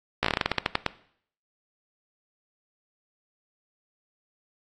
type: slowing click train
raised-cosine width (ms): 0.3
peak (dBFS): -6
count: 14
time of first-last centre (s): 0.23-0.863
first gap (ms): 15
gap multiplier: 1.18
effects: noise-tail reverb RT60 0.6 s tail -18 dB re dry + AAC 32 kbps